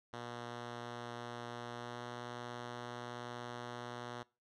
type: tone with pitch glide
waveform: 5% pulse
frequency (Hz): 119.8 to 121.12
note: A#2 to B2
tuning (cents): +48 to -33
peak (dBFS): -32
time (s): 0.13-4.23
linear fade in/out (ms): 5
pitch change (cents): +19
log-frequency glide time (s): 1.72-2.02
effects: noise-tail reverb RT60 0.3 s tail -22 dB re dry + low-pass 5000 Hz 12 dB/octave